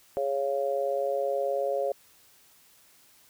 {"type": "chord", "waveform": "sine", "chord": "Db major", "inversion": "second", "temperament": "just", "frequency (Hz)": [415.8, 554.4, 693], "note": ["Ab4", "Db5", "F5"], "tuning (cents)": [2, 0, -14], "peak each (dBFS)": [-32, -27, -33], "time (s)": [0.17, 1.92], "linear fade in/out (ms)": 0, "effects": ["white hiss -59 dBFS RMS until 3.29 s"]}